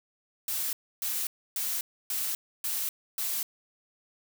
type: noise bursts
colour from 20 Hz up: blue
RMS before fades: -31 dBFS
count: 6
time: 0.48-3.43 s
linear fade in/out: 2 ms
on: 250 ms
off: 290 ms
effects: none